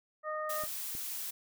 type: harmonic tone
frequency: 616 Hz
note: D#5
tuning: 17 cents flat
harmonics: 1 / 2 / 3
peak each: -37 / -37 / -44 dBFS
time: 0.23-0.67 s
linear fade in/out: 50 ms
type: noise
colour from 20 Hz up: blue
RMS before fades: -39 dBFS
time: 0.49-1.31 s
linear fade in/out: 10 ms
type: clicks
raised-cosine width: 3 ms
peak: -35 dBFS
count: 2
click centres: 0.637 / 0.951 s
effects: none